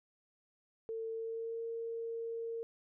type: tone with pitch glide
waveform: sine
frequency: 449.5 to 458.9 Hz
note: A4 to A#4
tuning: +37 to -27 cents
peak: -37 dBFS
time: 0.89-2.63 s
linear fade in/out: 0 ms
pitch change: +36 cents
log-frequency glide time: 1.1-1.62 s
effects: none